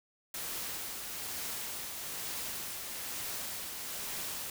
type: noise with tremolo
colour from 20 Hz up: white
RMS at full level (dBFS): -38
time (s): 0.34-4.5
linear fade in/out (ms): 2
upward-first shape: triangle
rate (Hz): 1.1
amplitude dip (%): 35
effects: none